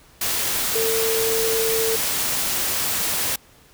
sine tone in noise, 450 Hz, A4, 39 cents sharp, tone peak -21 dBFS, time 0.75-1.96 s, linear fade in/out 5 ms, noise white, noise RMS -23 dBFS, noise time 0.21-3.36 s, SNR -1 dB, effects pink hiss -52 dBFS RMS until 3.73 s

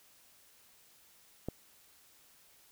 click, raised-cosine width 2 ms, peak -22 dBFS, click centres 1.486 s, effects white hiss -63 dBFS RMS until 2.71 s

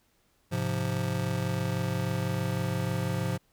square chord, F minor, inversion first, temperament just, 104.77 / 130.96 / 174.61 Hz, Ab2 / C3 / F3, +16 / +2 / 0 cents, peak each -33 dBFS, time 0.51-3.38 s, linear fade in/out 20 ms, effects pink hiss -69 dBFS RMS until 3.52 s

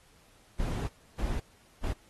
brown noise bursts at uneven times, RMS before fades -31 dBFS, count 3, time 0.59-0.88 / 1.18-1.4 / 1.83-1.93 s, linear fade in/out 10 ms, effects pink hiss -62 dBFS RMS until 2.09 s + AAC 32 kbps

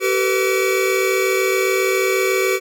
square tone cluster, 383.4 / 451.1 / 497.7 / 2294 Hz, G4 / A4 / B4 / D7, -38 / +43 / +13 / -41 cents, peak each -19 / -27 / -23 / -23 dBFS, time 0-2.6 s, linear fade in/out 50 ms, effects none

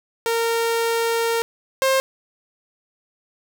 sawtooth tone pair in turn, 460.7 / 531.6 Hz, A#4 / C5, -20 / +27 cents, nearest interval major second, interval 247 cents, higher second, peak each -15 / -12 dBFS, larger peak second, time 0.26-1.42 / 1.82-2 s, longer first, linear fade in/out 0 ms, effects none

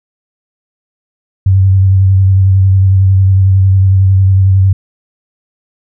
sine tone with vibrato, 95.7 Hz, G2, 41 cents flat, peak -4 dBFS, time 1.46-4.73 s, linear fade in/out 5 ms, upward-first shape sine, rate 11 Hz, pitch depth 27 cents each way, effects none

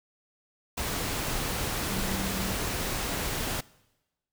sine tone in noise, 192.2 Hz, G3, 34 cents flat, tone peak -33 dBFS, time 1.89-2.53 s, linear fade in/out 10 ms, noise pink, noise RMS -31 dBFS, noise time 0.77-3.61 s, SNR -5 dB, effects noise-tail reverb RT60 1.0 s tail -22 dB re dry

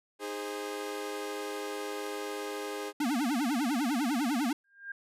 sawtooth chord, Ab major, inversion second, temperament equal with one note detuned, 311.1 / 410.8 / 523.3 Hz, Eb4 / Ab4 / C5, 0 / -19 / 0 cents, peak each -38 / -33 / -38 dBFS, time 0.19-2.93 s, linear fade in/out 50 ms
square tone with vibrato, 263.9 Hz, C4, 15 cents sharp, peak -28 dBFS, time 3-4.53 s, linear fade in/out 5 ms, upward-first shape sine, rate 10 Hz, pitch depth 260 cents each way
sine tone with exponential growth, 1605 Hz, G6, 40 cents sharp, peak -34 dBFS, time 4.64-4.92 s, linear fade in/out 5 ms, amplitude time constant 59 ms
effects resampled to 32000 Hz

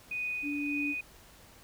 sine tone with tremolo, 2484 Hz, D#7, 3 cents flat, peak -31 dBFS, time 0.11-1.01 s, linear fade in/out 5 ms, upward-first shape sine, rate 1.7 Hz, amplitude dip 45%
sine tone, 289.9 Hz, D4, 22 cents flat, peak -32 dBFS, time 0.42-0.95 s, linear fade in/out 50 ms
effects pink hiss -56 dBFS RMS until 1.63 s

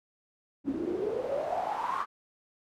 pink noise with band-pass filter sweep, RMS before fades -32 dBFS, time 0.64-2.06 s, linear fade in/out 50 ms, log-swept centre 270 to 1200 Hz, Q 9.3, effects none

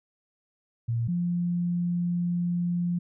sine tone pair in turn, 116.54 / 174.61 Hz, A#2 / F3, 0 / 0 cents, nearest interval perfect fifth, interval 700 cents, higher second, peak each -24 dBFS, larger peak neither, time 0.88-1.08 / 1.08-2.99 s, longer second, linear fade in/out 10 ms, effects none

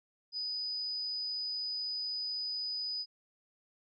sine tone, 4978 Hz, D#8, in tune, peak -34 dBFS, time 0.32-3.06 s, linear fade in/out 50 ms, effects none

